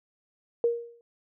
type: tone with exponential decay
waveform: sine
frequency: 470 Hz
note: A#4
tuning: 14 cents sharp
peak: -18 dBFS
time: 0.64-1.01 s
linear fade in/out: 1 ms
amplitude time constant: 80 ms
effects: none